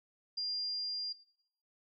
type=tone with level ramp; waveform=sine; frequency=4800 Hz; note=D8; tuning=37 cents sharp; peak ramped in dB=-33 to -36 dBFS; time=0.37-1.13 s; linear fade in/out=10 ms; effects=noise-tail reverb RT60 0.7 s tail -18 dB re dry